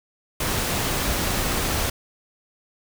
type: noise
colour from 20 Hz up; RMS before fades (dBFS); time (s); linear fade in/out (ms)
pink; -24; 0.4-1.9; 5
effects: none